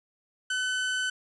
30% pulse tone, 1511 Hz, F#6, 36 cents sharp, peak -24 dBFS, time 0.5-1.1 s, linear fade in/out 5 ms, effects resampled to 24000 Hz

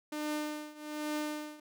sawtooth tone with tremolo, 301.4 Hz, D4, 45 cents sharp, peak -28 dBFS, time 0.12-1.6 s, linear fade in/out 5 ms, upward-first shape triangle, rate 1.2 Hz, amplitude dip 90%, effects none

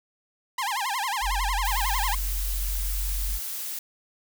sawtooth tone with vibrato, 920 Hz, A#5, 23 cents flat, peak -22 dBFS, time 0.58-2.15 s, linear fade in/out 5 ms, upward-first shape sine, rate 11 Hz, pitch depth 270 cents each way
sine tone, 45.79 Hz, F#1, 17 cents flat, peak -26 dBFS, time 1.21-3.4 s, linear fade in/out 50 ms
blue noise, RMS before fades -33 dBFS, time 1.65-3.79 s, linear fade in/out 2 ms
effects none

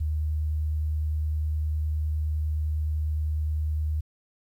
sine tone with vibrato, 76.7 Hz, D#2, 24 cents flat, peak -24 dBFS, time 0-4.01 s, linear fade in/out 10 ms, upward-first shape triangle, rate 9.8 Hz, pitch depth 10 cents each way, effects 10-bit

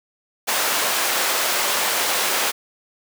pink high-pass noise, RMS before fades -21 dBFS, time 0.47-2.52 s, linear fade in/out 20 ms, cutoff 620 Hz, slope 12 dB/octave, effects none

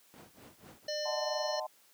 brown noise with tremolo, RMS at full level -43 dBFS, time 0.14-0.87 s, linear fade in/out 0 ms, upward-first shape triangle, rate 4.1 Hz, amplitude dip 100%
harmonic tone, 600 Hz, D5, 37 cents sharp, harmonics 1 / 3 / 5 / 7 / 9 / 10, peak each -35 / -45 / -47 / -40 / -43 / -48 dBFS, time 0.88-1.6 s, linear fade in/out 5 ms
sine chord, D# diminished seventh, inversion none, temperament equal with one note detuned, 622.3 / 740 / 880 / 1029.7 Hz, D#5 / F#5 / A5 / C6, 0 / 0 / 0 / -28 cents, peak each -39 / -41 / -41 / -43 dBFS, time 1.05-1.67 s, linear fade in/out 10 ms
effects white hiss -64 dBFS RMS until 1.93 s + high-pass 200 Hz 12 dB/octave

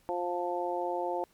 harmonic tone, 176.2 Hz, F3, 16 cents sharp, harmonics 2 / 3 / 4 / 5, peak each -35 / -35 / -35 / -35 dBFS, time 0.09-1.24 s, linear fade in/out 0 ms, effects pink hiss -66 dBFS RMS until 1.33 s + MP3 96 kbps

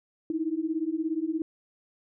sine beating tone pair, 310 / 327 Hz, D#4 / E4, -6 / -14 cents, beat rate 17 Hz, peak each -30 / -29 dBFS, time 0.3-1.42 s, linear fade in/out 2 ms, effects none

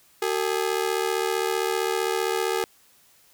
sawtooth ring-modulated tone, 415.3 Hz, G#4, in tune, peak -16 dBFS, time 0.22-2.64 s, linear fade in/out 0 ms, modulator 37.7 Hz, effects white hiss -58 dBFS RMS until 3.33 s

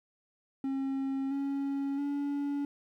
triangle tone with pitch steps, 270 / 277.3 / 284.7 Hz, C#4 / C#4 / C#4, -45 / +1 / +46 cents, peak -28 dBFS, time 0.64-2.65 s, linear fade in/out 2 ms, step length 670 ms, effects 11-bit

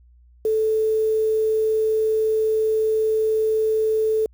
sine tone with quantisation, 437.3 Hz, A4, 11 cents flat, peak -17 dBFS, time 0.45-4.26 s, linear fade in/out 2 ms, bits 7, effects added 60 Hz sine -49 dBFS peak until 4.33 s

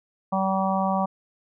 harmonic tone, 191.6 Hz, G3, 39 cents flat, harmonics 1 / 3 / 4 / 5 / 6, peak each -25 / -29 / -26 / -29 / -30 dBFS, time 0.32-1.06 s, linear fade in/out 10 ms, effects none

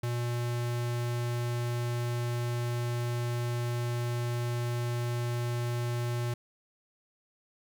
square tone, 120.1 Hz, B2, 48 cents flat, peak -30 dBFS, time 0.03-6.34 s, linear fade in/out 5 ms, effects 12-bit

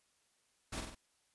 pink noise with echo, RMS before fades -41 dBFS, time 0.72-0.81 s, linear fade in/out 10 ms, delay 47 ms, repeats 3, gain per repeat -4 dB, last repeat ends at 0.951 s, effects white hiss -75 dBFS RMS until 1.34 s + resampled to 24000 Hz

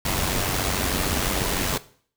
pink noise with amplitude modulation, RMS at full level -22 dBFS, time 0.05-1.78 s, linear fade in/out 5 ms, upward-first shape sine, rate 93.7 Hz, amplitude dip 55%, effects noise-tail reverb RT60 0.5 s tail -17 dB re dry

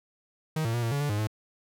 45% pulse tone with pitch steps, 157.2 / 114.1 / 119.3 / 115.2 / 142.3 / 145.5 / 103.8 / 107.7 Hz, D#3 / A#2 / A#2 / A#2 / C#3 / D3 / G#2 / A2, +18 / -37 / +41 / -20 / +46 / -16 / 0 / -37 cents, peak -26 dBFS, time 0.56-1.272 s, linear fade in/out 5 ms, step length 89 ms, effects none

